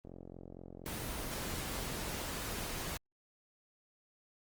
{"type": "click train", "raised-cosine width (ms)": 2, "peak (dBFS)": -35, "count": 98, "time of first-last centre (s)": [0.05, 2.24], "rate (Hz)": 44.3}
{"type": "noise", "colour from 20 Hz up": "pink", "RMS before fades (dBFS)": -40, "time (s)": [0.86, 2.97], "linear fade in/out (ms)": 0}
{"effects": ["Opus 24 kbps"]}